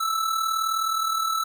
square tone with amplitude modulation, 1317 Hz, E6, 2 cents flat, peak -21 dBFS, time 0-1.44 s, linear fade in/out 10 ms, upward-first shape sine, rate 39.3 Hz, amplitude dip 55%, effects none

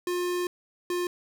square tone pair in turn, 355.7 / 354.4 Hz, F4 / F4, +32 / +25 cents, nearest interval unison, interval 7 cents, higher first, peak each -27 / -27 dBFS, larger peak neither, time 0.07-0.47 / 0.9-1.07 s, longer first, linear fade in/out 2 ms, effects none

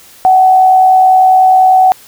sine tone with frequency modulation, 751 Hz, F#5, 26 cents sharp, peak -3 dBFS, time 0.25-1.92 s, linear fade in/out 0 ms, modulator 70.1 Hz, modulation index 0.25, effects white hiss -39 dBFS RMS until 2.07 s

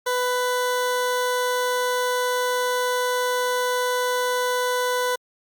20% pulse tone, 497.4 Hz, B4, 12 cents sharp, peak -16 dBFS, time 0.06-5.16 s, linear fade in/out 10 ms, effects Opus 48 kbps

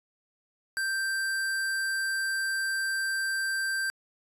square tone, 1570 Hz, G6, 2 cents sharp, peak -28 dBFS, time 0.77-3.9 s, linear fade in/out 0 ms, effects resampled to 32000 Hz

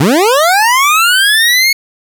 25% pulse linear sweep, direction up, 121.3 to 2201 Hz, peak -3 dBFS, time 0-1.73 s, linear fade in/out 5 ms, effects none

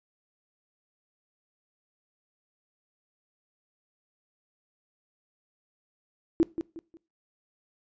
sine tone with echo, 330 Hz, E4, 2 cents sharp, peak -17 dBFS, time 6.4-6.43 s, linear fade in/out 0 ms, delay 180 ms, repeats 3, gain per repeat -10 dB, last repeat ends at 6.97 s, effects noise-tail reverb RT60 0.3 s tail -21 dB re dry + resampled to 16000 Hz

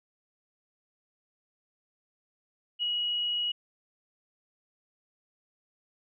sine tone with ADSR envelope, 2907 Hz, F#7, 31 cents flat, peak -25 dBFS, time 2.79-3.52 s, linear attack 39 ms, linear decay 4 ms, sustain -2 dB, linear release 8 ms, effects none

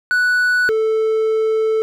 triangle tone pair in turn, 1480 / 440 Hz, F#6 / A4, 0 / 0 cents, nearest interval octave + major sixth, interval 2100 cents, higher first, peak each -11 / -12 dBFS, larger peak first, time 0.11-0.69 / 0.69-1.82 s, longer second, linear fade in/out 0 ms, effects none

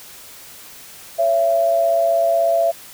sine tone pair together, 554.4 / 670.5 Hz, C#5 / E5, 0 / +29 cents, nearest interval minor third, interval 329 cents, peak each -22 / -14 dBFS, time 1.18-2.72 s, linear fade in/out 20 ms, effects white hiss -40 dBFS RMS until 2.93 s

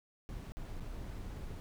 brown noise with dropouts, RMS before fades -43 dBFS, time 0.29-1.6 s, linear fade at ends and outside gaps 0 ms, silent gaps 0.52-0.57 / 0.799-0.805 s, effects none

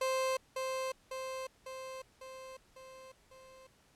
30% pulse tone with echo, 523.3 Hz, C5, in tune, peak -28 dBFS, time 0.01-0.37 s, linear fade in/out 5 ms, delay 550 ms, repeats 6, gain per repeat -4 dB, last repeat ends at 3.67 s, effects pink hiss -67 dBFS RMS until 3.95 s + low-pass 11000 Hz 12 dB/octave

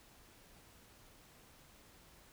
silence, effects pink hiss -62 dBFS RMS until 2.32 s

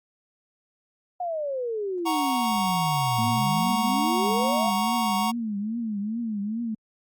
sine exponential two-way sweep, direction down then up, 732 to 108.9 to 732 Hz, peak -26 dBFS, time 1.2-4.71 s, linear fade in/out 5 ms, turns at 3.27 s
square chord, F# major, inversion none, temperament equal, 740 / 932.3 / 1108.7 Hz, F#5 / A#5 / C#6, 0 / 0 / 0 cents, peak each -29 / -28 / -30 dBFS, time 2.05-5.32 s, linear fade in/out 20 ms
sine tone with vibrato, 217.6 Hz, A3, 19 cents flat, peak -26 dBFS, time 3.18-6.75 s, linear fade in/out 10 ms, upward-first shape triangle, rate 2.4 Hz, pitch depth 170 cents each way
effects Opus 48 kbps

